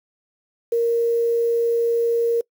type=tone with quantisation; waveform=sine; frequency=466.2 Hz; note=A#4; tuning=in tune; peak=-16 dBFS; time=0.72-2.41 s; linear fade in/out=5 ms; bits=7; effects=noise-tail reverb RT60 0.1 s tail -24 dB re dry